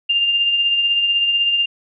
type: tone with tremolo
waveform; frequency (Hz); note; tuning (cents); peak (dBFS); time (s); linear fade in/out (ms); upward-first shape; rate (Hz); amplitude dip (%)
sine; 2799; F7; +3; -12; 0.09-1.66; 10; triangle; 16; 45
effects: none